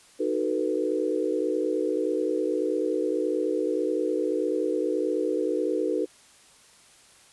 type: chord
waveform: sine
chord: B dominant seventh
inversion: first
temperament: just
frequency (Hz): 308.7 / 370.4 / 444.5 / 493.9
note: D#4 / F#4 / A4 / B4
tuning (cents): -14 / +2 / +18 / 0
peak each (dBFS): -29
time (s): 0.19-6.06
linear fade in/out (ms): 20
effects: white hiss -55 dBFS RMS until 7.32 s + resampled to 24000 Hz